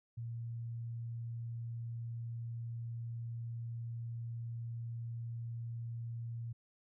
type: tone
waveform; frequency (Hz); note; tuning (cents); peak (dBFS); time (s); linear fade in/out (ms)
sine; 116.54; A#2; 0; -39; 0.17-6.53; 10
effects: none